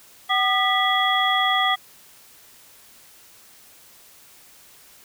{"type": "tone cluster", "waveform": "sine", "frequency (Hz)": [760, 1214, 1965, 3332], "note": ["F#5", "D#6", "B6", "G#7"], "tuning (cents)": [46, -43, -9, 5], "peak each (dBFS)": -23, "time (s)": [0.29, 1.76], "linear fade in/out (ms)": 20, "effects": ["white hiss -50 dBFS RMS until 5.04 s"]}